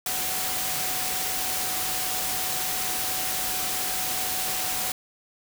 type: tone in noise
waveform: sine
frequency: 747 Hz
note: F#5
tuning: 16 cents sharp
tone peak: -37 dBFS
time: 0.06-4.92 s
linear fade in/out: 2 ms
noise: white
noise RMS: -28 dBFS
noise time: 0.06-4.92 s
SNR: -12 dB
effects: none